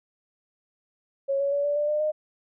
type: tone with pitch steps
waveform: sine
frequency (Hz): 550 / 559.9 / 570.1 / 580.4 / 590.8 / 601.5 / 612.4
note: C#5 / C#5 / C#5 / D5 / D5 / D5 / D#5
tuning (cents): -14 / +17 / +48 / -21 / +10 / +41 / -28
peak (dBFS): -22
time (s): 1.28-2.12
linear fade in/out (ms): 20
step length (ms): 120
effects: none